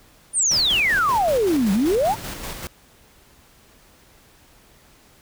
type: exponential two-way sweep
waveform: sine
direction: down then up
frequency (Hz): 9620 to 186 to 957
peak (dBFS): -16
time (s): 0.33-2.16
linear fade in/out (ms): 50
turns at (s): 1.72
type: noise with tremolo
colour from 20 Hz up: pink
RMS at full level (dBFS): -31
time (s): 0.51-2.67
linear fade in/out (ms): 0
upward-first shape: square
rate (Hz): 5.2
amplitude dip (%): 40
effects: pink hiss -53 dBFS RMS until 5.21 s